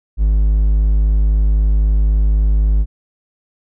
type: tone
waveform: triangle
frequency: 51.91 Hz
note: G#1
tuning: in tune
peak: -8 dBFS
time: 0.17-2.86 s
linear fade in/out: 50 ms
effects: none